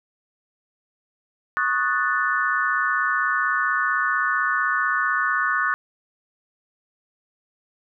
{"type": "chord", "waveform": "sine", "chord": "D# half-diminished seventh", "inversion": "third", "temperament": "equal", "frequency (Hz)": [1108.7, 1244.5, 1480, 1760], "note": ["C#6", "D#6", "F#6", "A6"], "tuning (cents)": [0, 0, 0, 0], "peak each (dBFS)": [-26, -26, -23, -25], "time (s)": [1.57, 5.74], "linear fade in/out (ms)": 0, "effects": []}